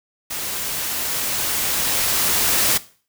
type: noise with level ramp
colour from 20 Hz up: white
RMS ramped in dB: -27 to -17 dBFS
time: 0.3-2.78 s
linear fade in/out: 10 ms
effects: noise-tail reverb RT60 0.4 s tail -17 dB re dry